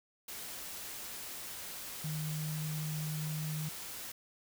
sine tone in noise, 154.4 Hz, D#3, 13 cents flat, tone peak -35 dBFS, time 2.04-3.69 s, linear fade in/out 5 ms, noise white, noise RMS -44 dBFS, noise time 0.28-4.12 s, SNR +6 dB, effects none

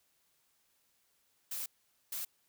blue noise bursts at uneven times, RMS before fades -39 dBFS, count 2, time 1.51-1.66 / 2.12-2.25 s, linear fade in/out 5 ms, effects white hiss -74 dBFS RMS until 2.48 s

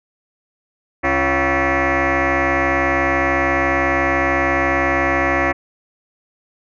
sine tone with frequency modulation, 698.5 Hz, F5, in tune, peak -13 dBFS, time 1.03-5.53 s, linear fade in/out 20 ms, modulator 209 Hz, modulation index 7.2, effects tanh soft clip ceiling -10 dBFS

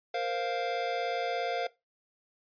square chord, Bb suspended second, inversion none, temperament equal, 466.2 / 523.3 / 698.5 Hz, Bb4 / C5 / F5, 0 / 0 / 0 cents, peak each -36 / -37 / -33 dBFS, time 0.14-1.67 s, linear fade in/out 5 ms, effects noise-tail reverb RT60 0.2 s tail -18 dB re dry + resampled to 11025 Hz

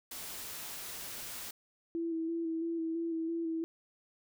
white noise, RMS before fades -43 dBFS, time 0.11-1.51 s, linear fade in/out 5 ms
sine tone with vibrato, 329.6 Hz, E4, in tune, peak -32 dBFS, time 1.95-3.64 s, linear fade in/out 0 ms, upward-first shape square, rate 3 Hz, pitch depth 22 cents each way
effects none

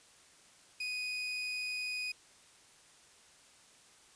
30% pulse tone, 2489 Hz, D#7, in tune, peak -33 dBFS, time 0.8-2.12 s, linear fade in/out 5 ms, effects white hiss -61 dBFS RMS until 4.15 s + resampled to 22050 Hz

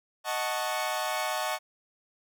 sawtooth chord, D# half-diminished seventh, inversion none, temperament equal, 622.3 / 740 / 880 / 1108.7 Hz, D#5 / F#5 / A5 / C#6, 0 / 0 / 0 / 0 cents, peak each -30 / -30 / -31 / -31 dBFS, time 0.24-1.59 s, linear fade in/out 50 ms, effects none

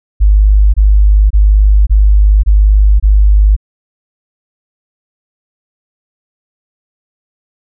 sine tone bursts, 51 Hz, G#1, 31 cents flat, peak -3 dBFS, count 6, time 0.2-3.565 s, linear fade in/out 20 ms, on 540 ms, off 25 ms, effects none

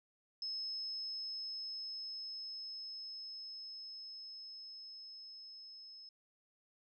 sine tone with level ramp, 5190 Hz, E8, 28 cents flat, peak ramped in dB -38 to -51 dBFS, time 0.42-6.09 s, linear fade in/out 2 ms, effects none

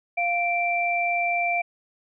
sine tone pair together, 697.9 / 2349 Hz, F5 / D7, -1 / 0 cents, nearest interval octave + major sixth, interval 2101 cents, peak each -24 dBFS, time 0.17-1.62 s, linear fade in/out 10 ms, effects none

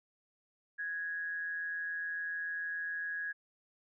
sine tone with amplitude modulation, 1661.2 Hz, G#6, in tune, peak -33 dBFS, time 0.78-3.33 s, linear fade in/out 20 ms, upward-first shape sine, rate 167 Hz, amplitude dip 45%, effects none

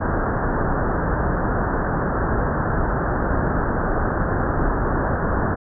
pink low-pass noise, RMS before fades -21 dBFS, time 0-5.56 s, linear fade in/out 20 ms, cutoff 1700 Hz, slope 96 dB/octave, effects none

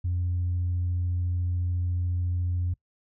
sine tone, 88.6 Hz, F2, 25 cents sharp, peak -23 dBFS, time 0.04-2.74 s, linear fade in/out 10 ms, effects noise-tail reverb RT60 0.1 s tail -23 dB re dry + tanh soft clip ceiling -21 dBFS

